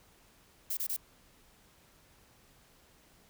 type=noise bursts; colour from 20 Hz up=violet; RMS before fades=-34 dBFS; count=3; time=0.7-0.965 s; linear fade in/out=5 ms; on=71 ms; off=26 ms; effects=pink hiss -63 dBFS RMS until 3.29 s